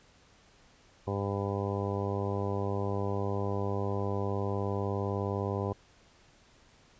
harmonic tone, 99.8 Hz, G2, 32 cents sharp, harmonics 1 / 2 / 3 / 4 / 5 / 6 / 7 / 8 / 9 / 10, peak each -33 / -38 / -41 / -36 / -38 / -42 / -44 / -43 / -46 / -42 dBFS, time 1.07-5.73 s, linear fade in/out 5 ms, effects pink hiss -61 dBFS RMS until 6.99 s + resampled to 16000 Hz

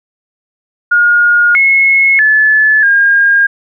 sine tone with pitch steps, 1429 / 2177 / 1729 / 1617 Hz, F6 / C#7 / A6 / G#6, +39 / -32 / -31 / -47 cents, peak -5 dBFS, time 0.91-3.47 s, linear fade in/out 10 ms, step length 640 ms, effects none

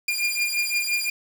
sawtooth beating tone pair, 2406 / 2411.8 Hz, D7 / D7, +41 / +45 cents, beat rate 5.8 Hz, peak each -22 dBFS, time 0.08-1.1 s, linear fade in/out 5 ms, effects 7-bit

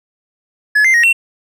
triangle tone with pitch steps, 1703 / 2085 / 1878 / 2716 Hz, G#6 / C7 / A#6 / F7, +43 / -7 / +12 / -49 cents, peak -6 dBFS, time 0.75-1.13 s, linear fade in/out 10 ms, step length 95 ms, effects none

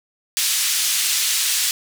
white band-pass noise, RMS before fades -20 dBFS, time 0.37-1.71 s, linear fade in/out 0 ms, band 2500 to 9300 Hz, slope 12 dB/octave, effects none

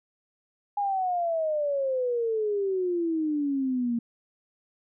sine exponential sweep, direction down, 825 to 231.1 Hz, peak -24 dBFS, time 0.77-3.99 s, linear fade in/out 5 ms, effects none

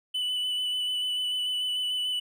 triangle tone with vibrato, 2987 Hz, F#7, 16 cents sharp, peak -25 dBFS, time 0.14-2.2 s, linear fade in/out 10 ms, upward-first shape square, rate 6.8 Hz, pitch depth 13 cents each way, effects none

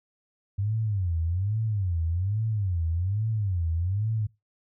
sine tone with vibrato, 95.4 Hz, G2, 47 cents flat, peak -24 dBFS, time 0.58-4.27 s, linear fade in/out 10 ms, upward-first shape sine, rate 1.2 Hz, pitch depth 270 cents each way, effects noise-tail reverb RT60 0.2 s tail -20 dB re dry

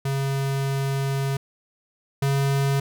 square tone pair in turn, 136.9 / 138.25 Hz, C#3 / C#3, -21 / -4 cents, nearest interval unison, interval 17 cents, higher second, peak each -23 / -20 dBFS, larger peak second, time 0.05-1.37 / 2.22-2.8 s, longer first, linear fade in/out 5 ms, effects none

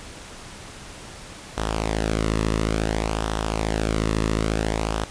sawtooth tone with flanger, 54.1 Hz, A1, 29 cents flat, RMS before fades -24 dBFS, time 1.57-5.05 s, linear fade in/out 10 ms, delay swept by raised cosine 0.43 to 1.32 ms, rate 0.57 Hz, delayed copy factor -0.65, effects pink hiss -40 dBFS RMS until 5.1 s + resampled to 22050 Hz

